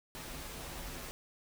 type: noise with comb filter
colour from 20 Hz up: pink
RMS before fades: -44 dBFS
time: 0.15-1.11 s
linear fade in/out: 0 ms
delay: 9.9 ms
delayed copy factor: -0.65
effects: none